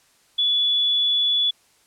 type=tone; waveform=sine; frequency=3427 Hz; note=A7; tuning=46 cents flat; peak=-17 dBFS; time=0.38-1.51 s; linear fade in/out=10 ms; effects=white hiss -59 dBFS RMS until 1.86 s + low-pass 10000 Hz 12 dB/octave